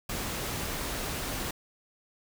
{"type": "noise", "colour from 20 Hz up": "pink", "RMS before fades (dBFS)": -34, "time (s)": [0.09, 1.51], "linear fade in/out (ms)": 5, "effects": []}